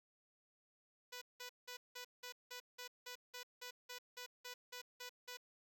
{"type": "tone bursts", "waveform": "5% pulse", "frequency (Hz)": 493.9, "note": "B4", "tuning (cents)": 0, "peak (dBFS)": -36, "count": 16, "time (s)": [1.12, 5.372], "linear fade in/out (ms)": 10, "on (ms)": 97, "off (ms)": 180, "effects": []}